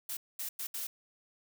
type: noise bursts at uneven times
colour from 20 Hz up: blue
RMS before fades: -38 dBFS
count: 4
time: 0.09-0.17 / 0.39-0.49 / 0.59-0.67 / 0.74-0.87 s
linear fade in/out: 5 ms
effects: none